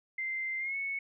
sine tone with pitch glide, 2084 to 2208 Hz, C7 to C#7, -7 to -7 cents, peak -32 dBFS, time 0.18-0.99 s, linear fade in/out 5 ms, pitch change +100 cents, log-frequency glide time 0.59-0.76 s, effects none

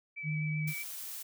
sine tone with vibrato, 2300 Hz, D7, 37 cents flat, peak -38 dBFS, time 0.16-0.84 s, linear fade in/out 20 ms, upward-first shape sine, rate 7.9 Hz, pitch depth 15 cents each way
sine tone, 153.6 Hz, D#3, 22 cents flat, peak -31 dBFS, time 0.23-0.74 s, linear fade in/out 50 ms
blue noise, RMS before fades -42 dBFS, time 0.67-1.23 s, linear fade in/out 10 ms
effects none

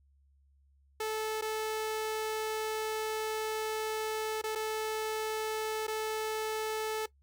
sawtooth tone with dropouts, 435.7 Hz, A4, 17 cents flat, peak -28 dBFS, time 1-7.06 s, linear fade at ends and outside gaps 5 ms, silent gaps 1.413-1.421 / 4.416-4.438 / 4.552-4.556 / 5.869-5.879 s, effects noise-tail reverb RT60 0.1 s tail -18 dB re dry + added 69 Hz sine -63 dBFS peak until 7.22 s

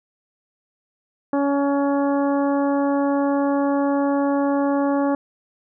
harmonic tone, 281.2 Hz, C#4, 25 cents sharp, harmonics 1 / 2 / 3 / 4 / 5 / 6, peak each -19 / -23 / -27 / -31 / -37 / -39 dBFS, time 1.33-5.15 s, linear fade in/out 2 ms, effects none

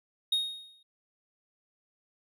triangle tone with exponential decay, 3729 Hz, A#7, in tune, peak -21 dBFS, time 0.32-0.83 s, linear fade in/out 5 ms, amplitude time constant 110 ms, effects none

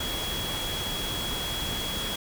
sine tone in noise, 3331 Hz, G#7, 4 cents sharp, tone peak -32 dBFS, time 0-2.16 s, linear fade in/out 5 ms, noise pink, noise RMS -33 dBFS, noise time 0-2.16 s, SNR -2 dB, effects none

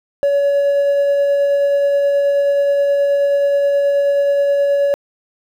triangle tone with tremolo, 565 Hz, C#5, 33 cents sharp, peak -8 dBFS, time 0.23-4.94 s, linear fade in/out 0 ms, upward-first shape sine, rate 9.4 Hz, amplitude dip 25%, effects tanh soft clip ceiling -6 dBFS + 8-bit

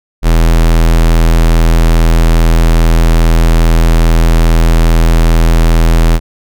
square tone, 41.2 Hz, E1, in tune, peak -5 dBFS, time 0.22-6.2 s, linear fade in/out 50 ms, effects none

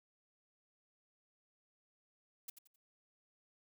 blue noise with echo, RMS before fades -45 dBFS, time 2.48-2.5 s, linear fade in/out 5 ms, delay 87 ms, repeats 3, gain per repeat -10 dB, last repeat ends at 2.761 s, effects none

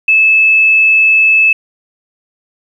sine tone, 2610 Hz, E7, 18 cents flat, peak -5 dBFS, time 0.08-1.53 s, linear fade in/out 5 ms, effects 7-bit

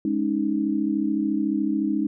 sine chord, Ab suspended fourth, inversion none, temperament equal, 207.7 / 277.2 / 311.1 Hz, Ab3 / Db4 / Eb4, 0 / 0 / 0 cents, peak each -26 / -26 / -24 dBFS, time 0.05-2.07 s, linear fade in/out 2 ms, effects none

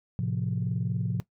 sine chord, F major, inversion first, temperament equal, 110 / 130.81 / 174.61 Hz, A2 / C3 / F3, 0 / 0 / 0 cents, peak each -30 dBFS, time 0.19-1.2 s, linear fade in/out 0 ms, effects noise-tail reverb RT60 0.1 s tail -17 dB re dry + tanh soft clip ceiling -19 dBFS

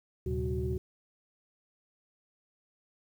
sine tone cluster, 74.1 / 114.1 / 129.4 / 190.9 / 372 Hz, D2 / A#2 / C3 / G3 / F#4, +16 / -37 / -19 / -46 / +9 cents, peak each -33 / -36 / -38 / -40 / -34 dBFS, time 0.26-0.78 s, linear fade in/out 5 ms, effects tanh soft clip ceiling -20 dBFS + 10-bit

